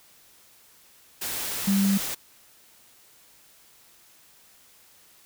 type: tone in noise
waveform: sine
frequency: 197.1 Hz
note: G3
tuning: 10 cents sharp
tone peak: -19 dBFS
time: 1.67-1.98 s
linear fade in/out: 10 ms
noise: white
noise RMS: -31 dBFS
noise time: 1.21-2.15 s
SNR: +9 dB
effects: white hiss -56 dBFS RMS until 5.25 s